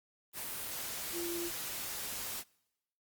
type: tone in noise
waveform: sine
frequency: 343.6 Hz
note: F4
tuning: 28 cents flat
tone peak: -37 dBFS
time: 1.12-1.51 s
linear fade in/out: 50 ms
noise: white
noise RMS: -40 dBFS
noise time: 0.33-2.44 s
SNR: 0 dB
effects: noise-tail reverb RT60 0.9 s tail -25 dB re dry + Opus 32 kbps